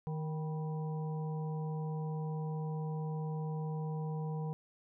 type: harmonic tone with a mistuned harmonic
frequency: 155.9 Hz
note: D#3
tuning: 4 cents sharp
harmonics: 1 / 3 / 5 / 6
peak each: -35 / -45 / -49 / -51 dBFS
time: 0.07-4.53 s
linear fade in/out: 0 ms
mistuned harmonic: 6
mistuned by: +77 cents
effects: none

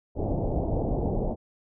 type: low-pass noise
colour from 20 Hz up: pink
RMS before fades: -27 dBFS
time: 0.15-1.36 s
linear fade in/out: 50 ms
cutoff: 770 Hz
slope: 48 dB/octave
effects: none

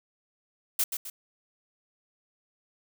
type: noise with echo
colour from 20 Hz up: blue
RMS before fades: -25 dBFS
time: 0.79-0.84 s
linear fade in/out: 5 ms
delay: 130 ms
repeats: 2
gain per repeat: -7 dB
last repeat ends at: 1.1 s
effects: none

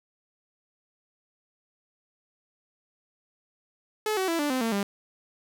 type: tone with pitch steps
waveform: sawtooth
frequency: 429 / 377.8 / 332.7 / 293 / 258 / 227.3 / 200.1 Hz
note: A4 / F#4 / E4 / D4 / C4 / A#3 / G3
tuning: -44 / +36 / +16 / -4 / -24 / -43 / +36 cents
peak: -21 dBFS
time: 4.06-4.83 s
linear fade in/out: 2 ms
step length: 110 ms
effects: none

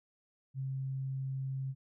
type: tone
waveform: sine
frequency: 133.7 Hz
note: C3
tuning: 38 cents sharp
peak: -34 dBFS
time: 0.54-1.75 s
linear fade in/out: 50 ms
effects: none

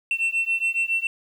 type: beating tone pair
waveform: sine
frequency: 2696 / 2703.2 Hz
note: E7 / E7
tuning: +38 / +43 cents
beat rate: 7.2 Hz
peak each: -22 / -22 dBFS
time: 0.11-1.07 s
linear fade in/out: 2 ms
effects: tanh soft clip ceiling -18 dBFS + 9-bit

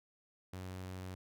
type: tone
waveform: sawtooth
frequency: 92.7 Hz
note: F#2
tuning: 4 cents sharp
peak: -39 dBFS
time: 0.53-1.15 s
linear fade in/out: 5 ms
effects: none

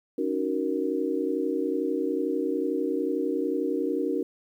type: chord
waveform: sine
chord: D# minor seventh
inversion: third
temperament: just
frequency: 280 / 311.1 / 373.4 / 466.7 Hz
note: C#4 / D#4 / F#4 / A#4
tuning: +18 / 0 / +16 / +2 cents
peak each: -30 dBFS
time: 0.18-4.23 s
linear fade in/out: 5 ms
effects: 10-bit

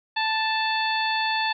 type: harmonic tone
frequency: 880 Hz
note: A5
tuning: in tune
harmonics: 1 / 2 / 3 / 4 / 5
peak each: -25 / -28 / -30 / -31 / -32 dBFS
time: 0.16-1.53 s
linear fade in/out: 10 ms
effects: none

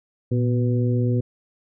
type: harmonic tone with a mistuned harmonic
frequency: 123.47 Hz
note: B2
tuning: in tune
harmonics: 1 / 2 / 3 / 4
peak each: -19 / -25 / -29 / -31 dBFS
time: 0.31-1.21 s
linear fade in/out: 10 ms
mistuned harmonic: 1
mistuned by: -78 cents
effects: none

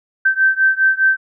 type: beating tone pair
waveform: sine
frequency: 1551 / 1555.9 Hz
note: G6 / G6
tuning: -19 / -13 cents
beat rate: 4.9 Hz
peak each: -14 / -15 dBFS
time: 0.25-1.17 s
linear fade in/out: 10 ms
effects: none

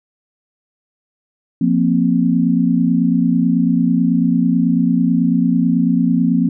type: chord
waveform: sine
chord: F suspended fourth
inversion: none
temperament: just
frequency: 174.61 / 232.8 / 261.9 Hz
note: F3 / Bb3 / C4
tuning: 0 / -2 / +2 cents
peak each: -16 dBFS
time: 1.61-6.49 s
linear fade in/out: 5 ms
effects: none

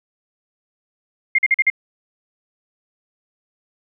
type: tone bursts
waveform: sine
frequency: 2118 Hz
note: C7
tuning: 21 cents sharp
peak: -11 dBFS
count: 5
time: 1.35-1.701 s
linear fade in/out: 5 ms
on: 35 ms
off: 44 ms
effects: none

